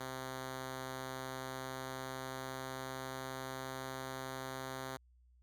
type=tone with pitch glide; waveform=5% pulse; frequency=130.81 to 131.57 Hz; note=C3 to C3; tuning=0 to +10 cents; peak=-30 dBFS; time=0-4.97 s; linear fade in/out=5 ms; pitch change=+10 cents; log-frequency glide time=0.73-3.76 s; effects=added 61 Hz sine -63 dBFS peak until 5.42 s